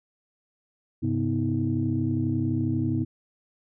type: tone cluster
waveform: sine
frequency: 101.4 / 133.5 / 248 / 318.5 Hz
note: G#2 / C3 / B3 / D#4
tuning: -41 / +35 / +7 / +41 cents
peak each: -28 dBFS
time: 1.02-3.05 s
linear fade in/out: 20 ms
effects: tanh soft clip ceiling -13 dBFS